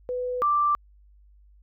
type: tone pair in turn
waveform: sine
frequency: 498 / 1175.9 Hz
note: B4 / D6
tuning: +14 / +2 cents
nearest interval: octave + minor third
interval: 1488 cents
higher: second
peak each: -26 / -19 dBFS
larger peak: second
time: 0.09-0.42 / 0.42-0.75 s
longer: neither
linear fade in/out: 0 ms
effects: added 50 Hz sine -52 dBFS peak until 1.62 s